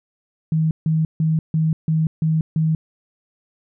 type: tone bursts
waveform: sine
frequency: 158.8 Hz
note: D#3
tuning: 36 cents sharp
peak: -15 dBFS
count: 7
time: 0.52-2.75 s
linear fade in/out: 2 ms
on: 190 ms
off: 150 ms
effects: none